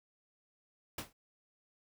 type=noise with exponential decay; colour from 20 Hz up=pink; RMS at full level=-35 dBFS; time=0.98-1.13 s; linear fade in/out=5 ms; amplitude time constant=31 ms; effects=none